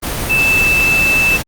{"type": "tone in noise", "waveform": "sine", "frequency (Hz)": 2637, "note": "E7", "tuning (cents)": 0, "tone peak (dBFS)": -10, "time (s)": [0.29, 1.38], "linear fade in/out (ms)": 20, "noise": "pink", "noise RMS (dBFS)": -20, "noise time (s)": [0.02, 1.43], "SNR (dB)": 7, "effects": ["Opus 32 kbps"]}